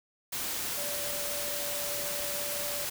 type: tone in noise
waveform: sine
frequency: 580 Hz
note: D5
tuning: 22 cents flat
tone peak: -39 dBFS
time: 0.77-2.85 s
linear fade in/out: 10 ms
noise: white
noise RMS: -34 dBFS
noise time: 0.32-2.9 s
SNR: -8 dB
effects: none